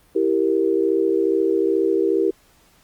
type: chord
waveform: sine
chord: E diminished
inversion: none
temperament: equal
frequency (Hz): 329.6 / 392 / 466.2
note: E4 / G4 / Bb4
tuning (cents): 0 / 0 / 0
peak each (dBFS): -21 / -19 / -22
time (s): 0.15-2.31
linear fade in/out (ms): 10
effects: pink hiss -56 dBFS RMS until 2.83 s + Opus 32 kbps